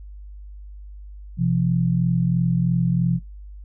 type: tone pair together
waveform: sine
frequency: 128.5 / 171.53 Hz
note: C3 / F3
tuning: -31 / -31 cents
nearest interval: perfect fourth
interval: 500 cents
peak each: -21 / -19 dBFS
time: 1.37-3.2 s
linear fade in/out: 50 ms
effects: noise-tail reverb RT60 0.2 s tail -24 dB re dry + added 50 Hz sine -36 dBFS peak until 3.64 s